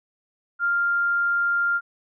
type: tone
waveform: sine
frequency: 1396.9 Hz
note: F6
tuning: in tune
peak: -19 dBFS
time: 0.59-1.81 s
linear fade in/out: 50 ms
effects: none